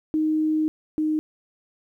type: tone pair in turn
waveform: sine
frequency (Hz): 311 / 309.2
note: D#4 / D#4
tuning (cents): -1 / -11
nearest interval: unison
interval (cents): 10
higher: first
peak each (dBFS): -19 / -20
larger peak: first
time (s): 0.14-0.68 / 0.98-1.19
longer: first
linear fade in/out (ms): 0
effects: 10-bit